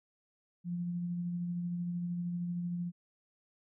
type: tone with tremolo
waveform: sine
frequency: 174.61 Hz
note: F3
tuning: in tune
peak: -32 dBFS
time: 0.64-2.92 s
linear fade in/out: 50 ms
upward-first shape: sine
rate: 13 Hz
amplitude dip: 25%
effects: none